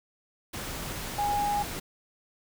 sine tone in noise, 822 Hz, G#5, 18 cents flat, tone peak -25 dBFS, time 1.18-1.63 s, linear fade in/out 10 ms, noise pink, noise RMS -36 dBFS, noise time 0.53-1.8 s, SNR +8 dB, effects none

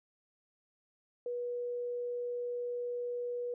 sine tone, 485.5 Hz, B4, 30 cents flat, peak -34 dBFS, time 1.26-3.54 s, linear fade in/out 2 ms, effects none

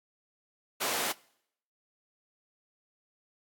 pink high-pass noise, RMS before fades -31 dBFS, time 0.8-1.13 s, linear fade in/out 20 ms, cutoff 430 Hz, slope 12 dB/octave, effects noise-tail reverb RT60 0.7 s tail -24 dB re dry + AAC 64 kbps

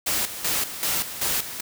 white noise with tremolo, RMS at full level -24 dBFS, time 0.06-1.61 s, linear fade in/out 10 ms, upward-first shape square, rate 2.6 Hz, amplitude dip 70%, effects none

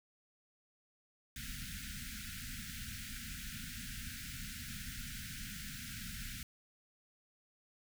pink band-stop noise, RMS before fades -45 dBFS, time 1.36-6.43 s, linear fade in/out 2 ms, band 260 to 1400 Hz, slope 96 dB/octave, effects none

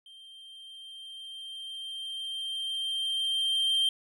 triangle tone with level ramp, 3157 Hz, G7, 12 cents sharp, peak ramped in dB -47 to -21 dBFS, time 0.06-3.89 s, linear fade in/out 2 ms, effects none

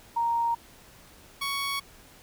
sine / 15% pulse tone pair in turn, 932.3 / 1114.7 Hz, A#5 / C#6, 0 / +9 cents, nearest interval minor third, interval 309 cents, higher second, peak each -23 / -22 dBFS, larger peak second, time 0.16-0.55 / 1.41-1.8 s, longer neither, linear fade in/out 10 ms, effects pink hiss -53 dBFS RMS until 2.22 s

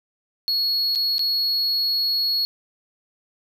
triangle tone with dropouts, 4340 Hz, C#8, 37 cents flat, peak -18 dBFS, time 0.48-2.45 s, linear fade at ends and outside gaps 0 ms, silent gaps 0.951-0.957 / 1.182-1.193 s, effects none

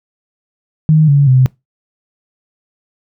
sine tone with pitch steps, 155.7 / 141.96 / 129.42 Hz, D#3 / C#3 / C3, +2 / +42 / -19 cents, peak -5 dBFS, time 0.89-1.46 s, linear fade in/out 0 ms, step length 190 ms, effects noise-tail reverb RT60 0.2 s tail -23 dB re dry

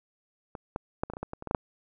clicks, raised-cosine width 1 ms, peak -24 / -17 / -13 / -24 / -22 / -24 / -19 / -22 / -26 / -21 / -14 / -9 dBFS, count 12, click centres 0.552 / 0.761 / 1.035 / 1.1 / 1.136 / 1.169 / 1.23 / 1.334 / 1.424 / 1.473 / 1.511 / 1.548 s, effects none

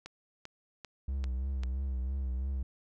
click train, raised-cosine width 0.2 ms, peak -26 dBFS, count 5, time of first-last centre 0.06-1.635 s, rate 2.54 Hz
triangle tone with vibrato, 65.41 Hz, C2, in tune, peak -29 dBFS, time 1.08-2.63 s, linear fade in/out 5 ms, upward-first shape triangle, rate 3 Hz, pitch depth 88 cents each way
effects none

